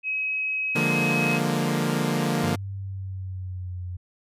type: tone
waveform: sine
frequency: 2549 Hz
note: D#7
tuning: 41 cents sharp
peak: -24 dBFS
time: 0.03-1.4 s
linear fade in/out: 50 ms
type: chord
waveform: sawtooth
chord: Bb dominant seventh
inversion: first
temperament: equal with one note detuned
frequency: 147.6 / 174.61 / 207.7 / 233.1 Hz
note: D3 / F3 / Ab3 / Bb3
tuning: +9 / 0 / 0 / 0 cents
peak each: -23 / -24 / -28 / -23 dBFS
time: 0.75-2.56 s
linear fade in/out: 10 ms
type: tone with pitch glide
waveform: sine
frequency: 98 to 89.87 Hz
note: G2 to F#2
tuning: 0 to -50 cents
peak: -30 dBFS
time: 2.43-3.97 s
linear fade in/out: 10 ms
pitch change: -150 cents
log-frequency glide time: 2.73-3.8 s
effects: resampled to 32000 Hz